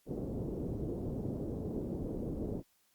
white low-pass noise, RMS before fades -38 dBFS, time 0.06-2.63 s, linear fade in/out 50 ms, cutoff 420 Hz, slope 24 dB/octave, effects white hiss -72 dBFS RMS until 2.94 s + Opus 48 kbps

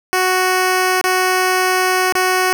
10% pulse tone with dropouts, 370 Hz, F#4, in tune, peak -5 dBFS, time 0.13-2.53 s, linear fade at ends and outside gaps 0 ms, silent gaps 1.013-1.041 / 2.124-2.152 s, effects none

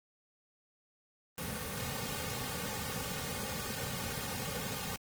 pink noise with comb filter, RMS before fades -38 dBFS, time 1.38-4.96 s, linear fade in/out 0 ms, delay 3 ms, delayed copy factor -1, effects high-pass 60 Hz 12 dB/octave + Opus 24 kbps

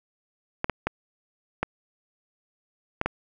clicks, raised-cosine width 0.5 ms, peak -9 dBFS, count 6, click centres 0.644 / 0.697 / 0.87 / 1.63 / 3.014 / 3.06 s, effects none

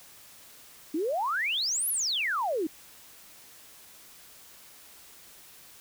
sine exponential two-way sweep, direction up then down, 291.1 to 11920 to 291.1 Hz, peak -26 dBFS, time 0.94-2.67 s, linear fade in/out 5 ms, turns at 1.89 s, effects white hiss -52 dBFS RMS until 5.8 s

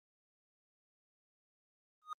triangle tone with exponential growth, 1238 Hz, D#6, 9 cents flat, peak -33 dBFS, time 2.02-2.13 s, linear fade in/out 2 ms, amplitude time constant 23 ms, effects Opus 24 kbps

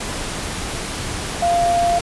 sine tone in noise, 693 Hz, F5, 14 cents flat, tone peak -14 dBFS, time 1.42-1.99 s, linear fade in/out 5 ms, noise pink, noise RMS -26 dBFS, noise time 0-2.01 s, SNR +9 dB, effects resampled to 24000 Hz

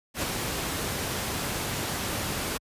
pink noise with ADSR envelope, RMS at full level -27 dBFS, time 0.14-2.58 s, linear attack 78 ms, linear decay 24 ms, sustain -3 dB, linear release 14 ms, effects high-pass 60 Hz 12 dB/octave + resampled to 32000 Hz

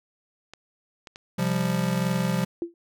clicks, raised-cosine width 0.2 ms, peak -24 dBFS, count 4, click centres 0.536 / 1.072 / 1.159 / 1.451 s
square chord, C suspended fourth, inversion none, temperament just, 130.81 / 174.42 / 196.22 Hz, C3 / F3 / G3, 0 / -2 / +2 cents, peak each -30 / -26 / -29 dBFS, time 1.38-2.45 s, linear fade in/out 10 ms
sine tone with exponential decay, 340.6 Hz, F4, 43 cents flat, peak -22 dBFS, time 2.62-2.74 s, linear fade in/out 1 ms, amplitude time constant 26 ms
effects none

